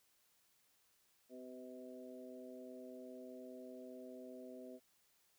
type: harmonic tone with a mistuned harmonic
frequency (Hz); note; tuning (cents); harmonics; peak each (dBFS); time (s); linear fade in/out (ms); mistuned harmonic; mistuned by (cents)
127.4; C3; -46; 2 / 3 / 4 / 5; -53 / -56 / -56 / -56; 1.29-4.8; 50; 4; -17
effects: white hiss -75 dBFS RMS until 5.38 s